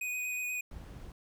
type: tone with vibrato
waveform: square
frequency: 2489 Hz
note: D#7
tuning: in tune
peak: -34 dBFS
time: 0.01-0.61 s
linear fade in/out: 5 ms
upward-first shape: square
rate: 8.3 Hz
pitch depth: 10 cents each way
type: noise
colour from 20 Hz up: brown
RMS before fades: -46 dBFS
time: 0.71-1.12 s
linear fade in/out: 2 ms
effects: none